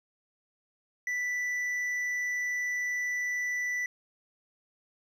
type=tone with hard clipping; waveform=triangle; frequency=1975.5 Hz; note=B6; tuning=in tune; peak=-30 dBFS; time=1.07-3.86 s; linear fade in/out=2 ms; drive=7 dB; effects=none